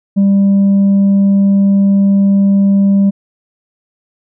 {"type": "tone with tanh clipping", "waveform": "sine", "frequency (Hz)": 197.7, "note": "G3", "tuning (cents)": 15, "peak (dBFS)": -7, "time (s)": [0.16, 3.11], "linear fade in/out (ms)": 20, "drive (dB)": 2, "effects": []}